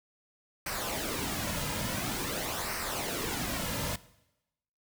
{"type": "noise with flanger", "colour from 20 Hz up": "pink", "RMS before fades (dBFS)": -34, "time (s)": [0.66, 3.96], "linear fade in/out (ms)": 5, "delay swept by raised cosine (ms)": [0.28, 2.68], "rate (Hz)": 0.48, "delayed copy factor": -0.6, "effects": ["noise-tail reverb RT60 0.9 s tail -19 dB re dry"]}